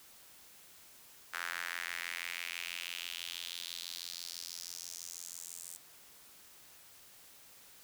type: tone with high-pass filter sweep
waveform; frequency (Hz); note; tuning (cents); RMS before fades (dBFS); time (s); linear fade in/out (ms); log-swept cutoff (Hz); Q
sawtooth; 86.1; F2; -24; -43; 1.33-5.77; 10; 1500 to 8200; 2.9
effects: white hiss -58 dBFS RMS until 7.83 s